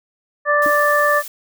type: harmonic tone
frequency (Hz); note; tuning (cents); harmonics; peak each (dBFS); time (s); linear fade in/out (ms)
587.3; D5; 0; 1 / 2 / 3; -17 / -17 / -17; 0.45-1.23; 50
type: noise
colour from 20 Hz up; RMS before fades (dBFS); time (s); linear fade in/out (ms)
blue; -32; 0.62-1.28; 2
type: tone with exponential decay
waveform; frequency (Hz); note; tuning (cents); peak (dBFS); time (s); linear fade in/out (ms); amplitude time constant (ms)
sine; 296; D4; +14; -20; 0.66-0.74; 0; 17
effects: none